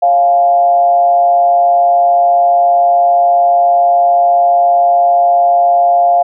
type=tone with frequency modulation; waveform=sine; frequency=698.5 Hz; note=F5; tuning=in tune; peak=-6 dBFS; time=0.02-6.23 s; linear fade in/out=10 ms; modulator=146 Hz; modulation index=0.4; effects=none